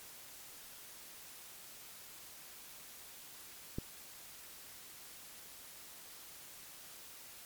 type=click; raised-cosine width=3 ms; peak=-24 dBFS; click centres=3.785 s; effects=white hiss -53 dBFS RMS until 7.45 s + MP3 96 kbps